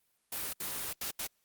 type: noise bursts at uneven times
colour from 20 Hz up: white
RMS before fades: -37 dBFS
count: 4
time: 0.32-0.53 / 0.6-0.93 / 1.01-1.11 / 1.19-1.27 s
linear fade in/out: 5 ms
effects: white hiss -75 dBFS RMS until 1.44 s + Opus 32 kbps